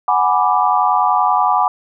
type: chord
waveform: sine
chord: G# half-diminished seventh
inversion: third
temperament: equal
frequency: 740 / 830.6 / 987.8 / 1174.7 Hz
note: F#5 / G#5 / B5 / D6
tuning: 0 / 0 / 0 / 0 cents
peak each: -17 dBFS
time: 0.08-1.68 s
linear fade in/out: 2 ms
effects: none